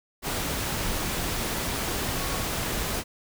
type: tone in noise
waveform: sine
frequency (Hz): 1108.7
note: C#6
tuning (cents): 0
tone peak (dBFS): -40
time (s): 2.11-2.46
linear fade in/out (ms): 50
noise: pink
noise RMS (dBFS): -29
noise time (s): 0.22-3.04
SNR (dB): -14
effects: none